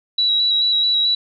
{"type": "tone with vibrato", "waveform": "sine", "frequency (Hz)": 3900, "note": "B7", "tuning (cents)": -23, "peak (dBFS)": -14, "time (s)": [0.18, 1.15], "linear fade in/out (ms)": 5, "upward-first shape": "square", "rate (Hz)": 4.6, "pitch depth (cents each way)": 16, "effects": []}